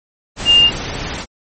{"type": "tone in noise", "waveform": "sine", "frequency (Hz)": 2812, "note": "F7", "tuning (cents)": 11, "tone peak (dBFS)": -6, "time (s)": [0.45, 0.71], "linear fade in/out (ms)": 50, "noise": "pink", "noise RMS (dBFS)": -24, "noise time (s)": [0.36, 1.26], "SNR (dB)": 15, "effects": ["MP3 32 kbps"]}